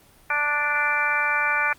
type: harmonic tone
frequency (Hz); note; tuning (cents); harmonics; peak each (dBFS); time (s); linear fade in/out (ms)
293.7; D4; 0; 2 / 3 / 4 / 5 / 6 / 7 / 8; -36 / -29 / -28 / -24 / -28 / -33 / -25; 0.3-1.73; 2
effects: pink hiss -54 dBFS RMS until 1.78 s + Opus 24 kbps